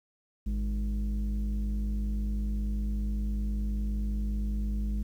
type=tone pair together; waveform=sine; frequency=52.65 / 207.7 Hz; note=G#1 / G#3; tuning=+24 / 0 cents; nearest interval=2 octaves; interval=2376 cents; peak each=-26 / -33 dBFS; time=0.46-5.03 s; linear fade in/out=10 ms; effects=tanh soft clip ceiling -25 dBFS + 10-bit